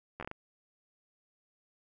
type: slowing click train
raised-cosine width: 0.5 ms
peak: -25 dBFS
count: 6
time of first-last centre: 0.2-0.314 s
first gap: 11 ms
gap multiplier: 1.37
effects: none